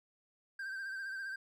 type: tone with vibrato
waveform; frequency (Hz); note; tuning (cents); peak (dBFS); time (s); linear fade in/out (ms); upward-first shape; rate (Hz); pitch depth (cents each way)
triangle; 1570; G6; +2; -37; 0.59-1.36; 5; sine; 15; 45
effects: none